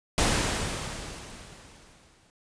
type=noise with exponential decay; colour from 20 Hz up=pink; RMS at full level=-22 dBFS; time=0.18-2.3 s; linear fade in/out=0 ms; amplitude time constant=460 ms; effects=resampled to 22050 Hz